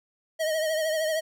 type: tone with vibrato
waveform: square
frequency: 630 Hz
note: D#5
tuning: 21 cents sharp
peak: -25 dBFS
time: 0.39-1.21 s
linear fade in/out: 20 ms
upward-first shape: triangle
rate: 13 Hz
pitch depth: 60 cents each way
effects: none